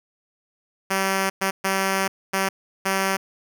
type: tone bursts at uneven times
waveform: 5% pulse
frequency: 192.8 Hz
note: G3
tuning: 28 cents flat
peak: -9 dBFS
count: 5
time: 0.9-1.3 / 1.41-1.51 / 1.64-2.08 / 2.33-2.49 / 2.85-3.17 s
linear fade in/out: 10 ms
effects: none